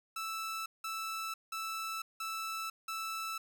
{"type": "tone bursts", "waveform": "sawtooth", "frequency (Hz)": 1318.5, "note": "E6", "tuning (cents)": 0, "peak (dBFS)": -33, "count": 5, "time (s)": [0.16, 3.38], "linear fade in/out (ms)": 5, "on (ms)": 500, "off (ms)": 180, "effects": []}